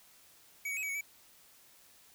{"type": "tone with pitch steps", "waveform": "square", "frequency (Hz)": [2266, 2238, 2551, 2277, 2222, 2300], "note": ["C#7", "C#7", "D#7", "C#7", "C#7", "D7"], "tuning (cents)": [37, 16, 43, 46, 4, -37], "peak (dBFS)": -35, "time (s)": [0.65, 1.01], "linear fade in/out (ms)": 5, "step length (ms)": 60, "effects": ["white hiss -61 dBFS RMS until 2.14 s"]}